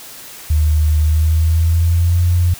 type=tone with pitch glide; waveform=sine; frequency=76.7 to 87.6 Hz; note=D#2 to F2; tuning=-24 to +6 cents; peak=-10 dBFS; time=0.5-2.54 s; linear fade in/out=5 ms; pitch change=+230 cents; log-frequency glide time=1.02-2.22 s; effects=white hiss -35 dBFS RMS until 2.59 s